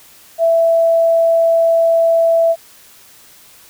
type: tone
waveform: sine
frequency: 663 Hz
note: E5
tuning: 10 cents sharp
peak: -9 dBFS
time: 0.38-2.56 s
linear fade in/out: 50 ms
effects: white hiss -44 dBFS RMS until 3.69 s